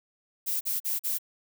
violet noise bursts, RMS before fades -29 dBFS, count 4, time 0.46-1.186 s, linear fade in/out 20 ms, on 150 ms, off 42 ms, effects none

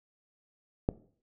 click, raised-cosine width 2 ms, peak -12 dBFS, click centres 0.889 s, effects noise-tail reverb RT60 0.5 s tail -19 dB re dry

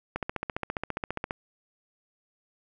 click train, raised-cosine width 0.5 ms, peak -15 dBFS, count 18, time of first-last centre 0.16-1.309 s, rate 14.8 Hz, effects none

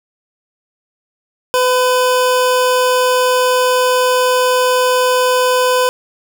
25% pulse tone, 504 Hz, B4, 35 cents sharp, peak -7 dBFS, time 1.54-5.89 s, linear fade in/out 0 ms, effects none

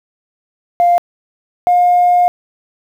sine tone pair in turn, 699 / 711.6 Hz, F5 / F5, +1 / +32 cents, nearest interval unison, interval 31 cents, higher second, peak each -6 dBFS, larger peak neither, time 0.8-0.98 / 1.67-2.28 s, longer second, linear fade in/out 0 ms, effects tanh soft clip ceiling -4 dBFS + 7-bit

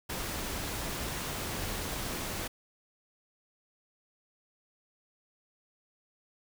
pink noise, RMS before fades -36 dBFS, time 0.09-2.48 s, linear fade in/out 10 ms, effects none

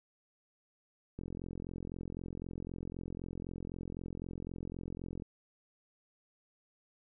click train, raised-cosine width 3 ms, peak -29 dBFS, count 178, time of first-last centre 1.19-5.222 s, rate 43.9 Hz, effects none

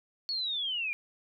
sine linear sweep, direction down, 4435 to 2349 Hz, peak -30 dBFS, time 0.29-0.93 s, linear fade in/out 0 ms, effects none

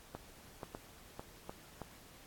clicks, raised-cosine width 1 ms, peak -28 dBFS, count 6, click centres 0.15 / 0.632 / 0.749 / 1.195 / 1.495 / 1.817 s, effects pink hiss -58 dBFS RMS until 2.26 s + AAC 64 kbps

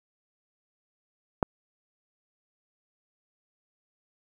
click, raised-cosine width 1 ms, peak -8 dBFS, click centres 1.428 s, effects 8-bit

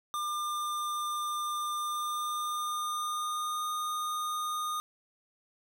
square tone with pitch glide, 1199 to 1227.7 Hz, D6 to D#6, +36 to -24 cents, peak -32 dBFS, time 0.14-4.8 s, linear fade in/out 0 ms, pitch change +40 cents, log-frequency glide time 1.76-3.7 s, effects 11-bit

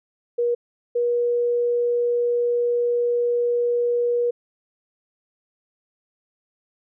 sine tone pair in turn, 477.9 / 480.1 Hz, A#4 / B4, +43 / -49 cents, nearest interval unison, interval 8 cents, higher second, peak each -18 dBFS, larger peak neither, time 0.38-0.55 / 0.95-4.31 s, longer second, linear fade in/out 10 ms, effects none

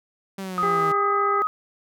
sawtooth exponential sweep, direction down, 196 to 157.8 Hz, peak -26 dBFS, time 0.38-0.92 s, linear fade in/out 5 ms
sine tone with pitch glide, 1253 to 1261.7 Hz, D#6 to D#6, +12 to +24 cents, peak -20 dBFS, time 0.58-1.47 s, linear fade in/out 0 ms, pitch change +12 cents, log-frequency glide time 0.96-1.31 s
harmonic tone, 401.5 Hz, G4, 41 cents sharp, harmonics 1 / 2 / 3 / 4 / 5, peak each -25 / -30 / -32 / -38 / -34 dBFS, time 0.63-1.42 s, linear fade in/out 0 ms
effects none

